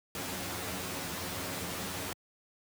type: noise with comb filter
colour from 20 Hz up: pink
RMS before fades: -37 dBFS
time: 0.15-2.13 s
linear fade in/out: 2 ms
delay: 11 ms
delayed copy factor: +0.75
effects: high-pass 100 Hz 12 dB/octave